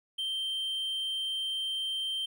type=tone; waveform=triangle; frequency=3136 Hz; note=G7; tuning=in tune; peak=-29 dBFS; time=0.18-2.26 s; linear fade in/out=10 ms; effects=none